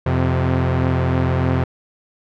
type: tone pair together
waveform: sawtooth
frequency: 87.2 / 129.24 Hz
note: F2 / C3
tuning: -2 / -21 cents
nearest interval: perfect fifth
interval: 681 cents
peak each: -15 / -14 dBFS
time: 0.06-1.64 s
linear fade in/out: 5 ms
effects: low-pass 2000 Hz 12 dB/octave